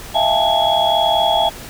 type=tone cluster; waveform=sine; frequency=648 / 689 / 817 / 881 / 3341 Hz; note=E5 / F5 / G#5 / A5 / G#7; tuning=-30 / -24 / -29 / +2 / +10 cents; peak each=-19 dBFS; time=0.14-1.5 s; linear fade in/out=20 ms; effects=pink hiss -34 dBFS RMS until 1.69 s

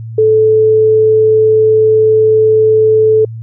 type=tone; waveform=sine; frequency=436 Hz; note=A4; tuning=16 cents flat; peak=-5 dBFS; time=0.18-3.25 s; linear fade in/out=5 ms; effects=added 113 Hz sine -22 dBFS peak until 3.42 s

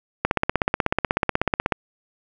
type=click train; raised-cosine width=0.5 ms; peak=-3 dBFS; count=25; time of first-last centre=0.25-1.722 s; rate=16.3 Hz; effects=none

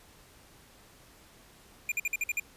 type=tone bursts; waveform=square; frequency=2408 Hz; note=D7; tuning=43 cents sharp; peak=-28 dBFS; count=7; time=1.89-2.398 s; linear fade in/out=2 ms; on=28 ms; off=52 ms; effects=pink hiss -57 dBFS RMS until 2.56 s + resampled to 32000 Hz

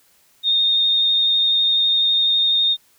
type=tone with vibrato; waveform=sine; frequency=3676 Hz; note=A#7; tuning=25 cents flat; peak=-14 dBFS; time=0.43-2.77 s; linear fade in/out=50 ms; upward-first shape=square; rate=12 Hz; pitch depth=10 cents each way; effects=white hiss -57 dBFS RMS until 2.98 s

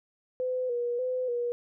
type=tone with vibrato; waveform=sine; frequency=493.9 Hz; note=B4; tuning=in tune; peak=-27 dBFS; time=0.4-1.52 s; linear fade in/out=0 ms; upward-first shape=square; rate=1.7 Hz; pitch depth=47 cents each way; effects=none

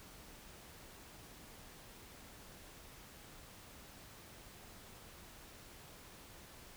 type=silence; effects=pink hiss -56 dBFS RMS until 6.76 s

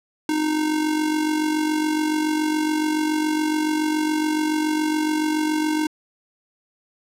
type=tone with amplitude modulation; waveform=square; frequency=308.3 Hz; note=D#4; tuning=16 cents flat; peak=-18 dBFS; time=0.29-5.87 s; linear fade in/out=2 ms; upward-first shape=sine; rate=47.1 Hz; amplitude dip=50%; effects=low-pass 12000 Hz 12 dB/octave

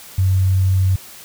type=tone; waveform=sine; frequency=94.3 Hz; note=F#2; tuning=33 cents sharp; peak=-12 dBFS; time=0.18-0.96 s; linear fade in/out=5 ms; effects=white hiss -39 dBFS RMS until 1.24 s

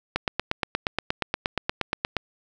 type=click train; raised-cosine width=0.3 ms; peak=-7 dBFS; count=18; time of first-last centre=0.16-2.167 s; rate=8.47 Hz; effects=none

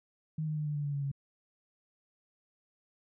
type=tone with pitch steps; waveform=sine; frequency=156.3 / 153.7 / 151.15 / 148.64 / 146.17 / 143.74 / 141.35 / 139.01 Hz; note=D#3 / D#3 / D#3 / D3 / D3 / D3 / C#3 / C#3; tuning=+8 / -21 / -50 / +21 / -8 / -37 / +34 / +5 cents; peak=-31 dBFS; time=0.38-1.116 s; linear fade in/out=5 ms; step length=92 ms; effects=none

